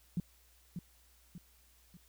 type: tone with echo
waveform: sine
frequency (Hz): 174.61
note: F3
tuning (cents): 0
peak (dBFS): -30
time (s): 0.17-0.2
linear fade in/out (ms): 2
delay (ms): 590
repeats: 3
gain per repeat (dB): -7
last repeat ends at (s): 1.97
effects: added 60 Hz sine -66 dBFS peak until 2.08 s + white hiss -67 dBFS RMS until 2.08 s